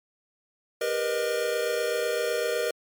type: tone cluster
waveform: square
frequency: 398.7 / 475.1 / 503 / 615 Hz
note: G4 / A#4 / B4 / D#5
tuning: +29 / +33 / +32 / -20 cents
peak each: -35 / -28 / -36 / -31 dBFS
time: 0.81-2.71 s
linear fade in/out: 5 ms
effects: MP3 96 kbps